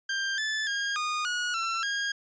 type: tone with pitch steps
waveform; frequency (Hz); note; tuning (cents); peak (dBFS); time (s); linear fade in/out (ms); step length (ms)
sawtooth; 1587 / 1742 / 1624 / 1228 / 1453 / 1346 / 1628; G6 / A6 / G#6 / D#6 / F#6 / E6 / G#6; +21 / -18 / -39 / -23 / -32 / +36 / -35; -24; 0.09-2.12; 5; 290
effects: resampled to 16000 Hz